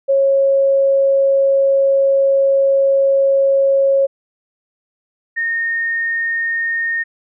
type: tone pair in turn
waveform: sine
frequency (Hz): 547 / 1839.9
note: C#5 / A#6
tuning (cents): -23 / -23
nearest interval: octave + major sixth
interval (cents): 2100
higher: second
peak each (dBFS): -10 / -16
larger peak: first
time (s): 0.08-4.07 / 5.36-7.04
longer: first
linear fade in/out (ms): 20
effects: none